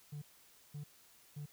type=tone bursts; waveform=triangle; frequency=146.83 Hz; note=D3; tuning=in tune; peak=-39 dBFS; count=3; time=0.12-1.46 s; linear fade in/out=10 ms; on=100 ms; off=520 ms; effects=tanh soft clip ceiling -37 dBFS + white hiss -64 dBFS RMS until 1.52 s